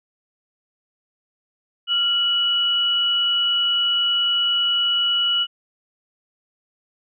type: tone pair together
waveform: sine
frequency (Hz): 1387.9 / 2939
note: F6 / F#7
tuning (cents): -11 / -12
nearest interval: octave + minor second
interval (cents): 1299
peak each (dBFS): -29 / -17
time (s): 1.87-5.47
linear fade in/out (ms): 50
effects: none